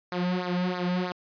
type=tone with flanger; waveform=sawtooth; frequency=180 Hz; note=F#3; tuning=47 cents flat; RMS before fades=-28 dBFS; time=0.12-1.12 s; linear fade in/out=0 ms; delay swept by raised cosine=0.32 to 2.92 ms; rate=3.1 Hz; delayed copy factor=-0.8; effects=resampled to 11025 Hz